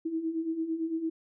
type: beating tone pair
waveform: sine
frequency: 318.1 / 327 Hz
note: D#4 / E4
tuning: +38 / -14 cents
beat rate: 8.9 Hz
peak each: -36 / -30 dBFS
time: 0.05-1.1 s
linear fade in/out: 10 ms
effects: none